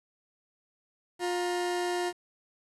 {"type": "tone pair together", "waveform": "30% pulse", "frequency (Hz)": [354.4, 939], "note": ["F4", "A#5"], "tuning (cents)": [25, 12], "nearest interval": "octave + perfect fourth", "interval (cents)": 1687, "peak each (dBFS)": [-26, -36], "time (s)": [1.19, 2.13], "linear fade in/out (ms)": 50, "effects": ["resampled to 24000 Hz", "9-bit"]}